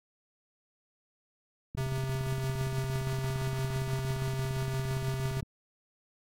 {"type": "click train", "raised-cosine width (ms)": 5, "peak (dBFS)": -26, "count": 65, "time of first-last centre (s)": [1.75, 5.428], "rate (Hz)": 17.4}
{"type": "tone with tremolo", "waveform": "square", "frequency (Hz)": 132.3, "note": "C3", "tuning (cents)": 20, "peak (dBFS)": -30, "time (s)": [1.77, 5.41], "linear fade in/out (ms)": 10, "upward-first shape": "sine", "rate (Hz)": 6.1, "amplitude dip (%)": 30}
{"effects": ["AAC 64 kbps"]}